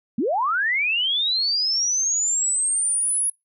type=linear sweep; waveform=sine; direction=up; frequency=193.8 to 10548 Hz; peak=-19 dBFS; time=0.18-3.3 s; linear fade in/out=5 ms; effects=noise-tail reverb RT60 0.2 s tail -26 dB re dry